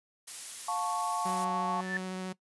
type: noise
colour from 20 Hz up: blue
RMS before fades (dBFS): -39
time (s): 0.27-1.45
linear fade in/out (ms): 10
type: chord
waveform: sine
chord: F augmented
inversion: none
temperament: equal with one note detuned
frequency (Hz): 708.6 / 880 / 1108.7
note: F5 / A5 / C#6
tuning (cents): +25 / 0 / 0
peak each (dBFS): -36 / -34 / -33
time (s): 0.68-1.81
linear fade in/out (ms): 5
type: tone with vibrato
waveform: sawtooth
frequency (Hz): 186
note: F#3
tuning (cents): +9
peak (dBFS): -31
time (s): 1.25-2.33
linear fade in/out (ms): 10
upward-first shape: sine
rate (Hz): 14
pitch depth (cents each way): 9
type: tone with exponential growth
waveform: sine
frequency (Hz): 1760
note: A6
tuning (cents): 0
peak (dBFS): -27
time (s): 1.71-1.97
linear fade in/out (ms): 2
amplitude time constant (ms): 56
effects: noise-tail reverb RT60 0.1 s tail -20 dB re dry + resampled to 24000 Hz